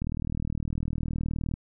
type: click train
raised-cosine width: 5 ms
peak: -18 dBFS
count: 61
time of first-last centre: 0.02-1.539 s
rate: 39.5 Hz
effects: none